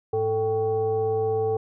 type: tone with frequency modulation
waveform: sine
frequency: 441.8 Hz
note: A4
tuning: 7 cents sharp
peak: -21 dBFS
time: 0.13-1.57 s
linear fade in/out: 5 ms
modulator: 336 Hz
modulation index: 0.67
effects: none